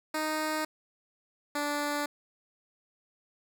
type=tone pair in turn; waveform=10% pulse; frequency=310 / 291.9 Hz; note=D#4 / D4; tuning=-6 / -10 cents; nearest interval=minor second; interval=104 cents; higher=first; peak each=-21 dBFS; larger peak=neither; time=0.14-0.65 / 1.55-2.06 s; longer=neither; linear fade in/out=5 ms; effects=none